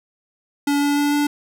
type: tone with pitch steps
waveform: square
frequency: 285.9 / 287.7 / 289.6 / 291.4 Hz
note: D4 / D4 / D4 / D4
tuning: -46 / -36 / -24 / -13 cents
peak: -17 dBFS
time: 0.67-1.27 s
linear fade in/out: 5 ms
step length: 150 ms
effects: none